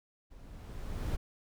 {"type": "noise with level ramp", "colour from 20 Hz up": "brown", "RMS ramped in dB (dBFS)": [-53, -32], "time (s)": [0.3, 1.17], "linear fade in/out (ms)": 20, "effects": []}